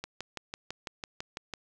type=click train; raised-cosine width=0.2 ms; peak=-19 dBFS; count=10; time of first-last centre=0.04-1.538 s; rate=6.01 Hz; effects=none